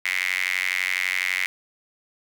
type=tone with high-pass filter; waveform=sawtooth; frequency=92 Hz; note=F#2; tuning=9 cents flat; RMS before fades=-25 dBFS; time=0.05-1.46 s; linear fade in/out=0 ms; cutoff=2100 Hz; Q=8.3; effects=none